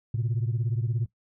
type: beating tone pair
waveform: sine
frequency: 112.5 / 129.5 Hz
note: A2 / C3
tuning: +39 / -17 cents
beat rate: 17 Hz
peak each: -25 / -28 dBFS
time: 0.14-1.06 s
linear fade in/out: 5 ms
effects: noise-tail reverb RT60 0.1 s tail -17 dB re dry + tanh soft clip ceiling -20 dBFS